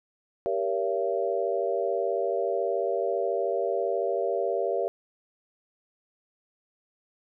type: chord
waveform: sine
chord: G diminished seventh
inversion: none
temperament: just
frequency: 392 / 470.4 / 564.5 / 677.4 Hz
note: G4 / Bb4 / Db5 / Fb5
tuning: 0 / +16 / +31 / +47 cents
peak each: -30 dBFS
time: 0.46-4.88 s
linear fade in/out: 0 ms
effects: none